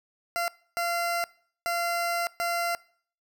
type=tone bursts at uneven times; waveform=20% pulse; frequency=688 Hz; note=F5; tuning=26 cents flat; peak=-21 dBFS; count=4; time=0.36-0.48 / 0.77-1.24 / 1.66-2.27 / 2.4-2.75 s; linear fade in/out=0 ms; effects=noise-tail reverb RT60 0.5 s tail -22 dB re dry